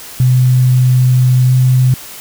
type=tone with pitch glide; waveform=sine; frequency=127 to 128.03 Hz; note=B2 to C3; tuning=+49 to -37 cents; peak=-6 dBFS; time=0.2-1.94 s; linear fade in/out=2 ms; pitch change=+14 cents; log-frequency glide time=1.46-1.51 s; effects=white hiss -31 dBFS RMS until 2.2 s